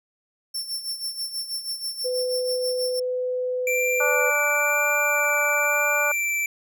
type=tone with tremolo; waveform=sawtooth; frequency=5410 Hz; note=E8; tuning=44 cents sharp; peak=-23 dBFS; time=0.54-3 s; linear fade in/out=10 ms; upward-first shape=sine; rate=6.2 Hz; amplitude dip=70%
type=tone; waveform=sine; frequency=503 Hz; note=B4; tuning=32 cents sharp; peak=-23 dBFS; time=2.04-4.31 s; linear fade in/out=20 ms
type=tone with vibrato; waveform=square; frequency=2349 Hz; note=D7; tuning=in tune; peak=-23 dBFS; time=3.67-6.46 s; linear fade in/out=2 ms; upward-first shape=sine; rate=1 Hz; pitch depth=12 cents each way
type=harmonic tone; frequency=291.9 Hz; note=D4; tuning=10 cents flat; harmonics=2 / 3 / 4 / 5; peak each=-26 / -31 / -29 / -25 dBFS; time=4-6.12 s; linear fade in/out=5 ms
effects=none